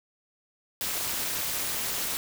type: noise with amplitude modulation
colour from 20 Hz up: white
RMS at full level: -27 dBFS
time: 0.81-2.17 s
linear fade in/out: 0 ms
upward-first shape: sine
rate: 285 Hz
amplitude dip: 80%
effects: none